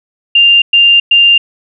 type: tone bursts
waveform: sine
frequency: 2794 Hz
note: F7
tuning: in tune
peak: -3 dBFS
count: 3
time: 0.35-1.38 s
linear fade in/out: 5 ms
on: 270 ms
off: 110 ms
effects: none